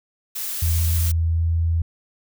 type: noise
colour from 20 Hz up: blue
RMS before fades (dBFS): -28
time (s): 0.35-1.12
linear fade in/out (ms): 10
type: tone with pitch glide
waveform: sine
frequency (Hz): 82.41 to 82.94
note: E2 to E2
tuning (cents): 0 to +11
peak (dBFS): -17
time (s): 0.62-1.82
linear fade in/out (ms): 5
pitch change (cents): +11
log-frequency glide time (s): 1.34-1.41
effects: none